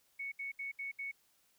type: tone bursts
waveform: sine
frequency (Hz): 2217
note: C#7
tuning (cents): 0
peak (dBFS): -38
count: 5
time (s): 0.19-1.116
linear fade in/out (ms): 10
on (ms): 130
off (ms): 69
effects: white hiss -72 dBFS RMS until 1.58 s